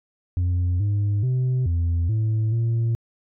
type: tone with pitch steps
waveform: sine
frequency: 89.1 / 102.3 / 127.7 / 84.9 / 109.8 / 115.2 Hz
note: F2 / G#2 / C3 / F2 / A2 / A#2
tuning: +35 / -26 / -42 / -48 / -3 / -20 cents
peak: -16 dBFS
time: 0.37-2.95 s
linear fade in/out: 0 ms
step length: 430 ms
effects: tanh soft clip ceiling -18 dBFS